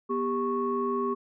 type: tone cluster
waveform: sine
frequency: 243.7 / 397.1 / 1105 Hz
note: B3 / G4 / C#6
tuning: -23 / +22 / -6 cents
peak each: -31 / -28 / -30 dBFS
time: 0.09-1.15 s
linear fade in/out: 20 ms
effects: tanh soft clip ceiling -16 dBFS